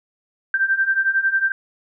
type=beating tone pair; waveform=sine; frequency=1562 / 1573 Hz; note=G6 / G6; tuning=-7 / +6 cents; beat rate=11 Hz; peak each=-21 / -18 dBFS; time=0.54-1.52 s; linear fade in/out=2 ms; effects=none